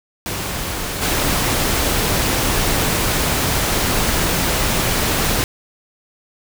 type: noise with level steps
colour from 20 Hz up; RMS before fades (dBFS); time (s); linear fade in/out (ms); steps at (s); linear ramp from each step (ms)
pink; -24 / -18; 0.26-5.44; 0; 1.01; 20
effects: none